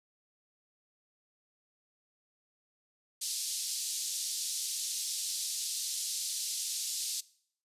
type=band-pass noise; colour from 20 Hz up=pink; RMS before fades=-36 dBFS; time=3.21-7.21 s; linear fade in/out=10 ms; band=4200 to 11000 Hz; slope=24 dB/octave; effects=noise-tail reverb RT60 0.6 s tail -21 dB re dry + resampled to 32000 Hz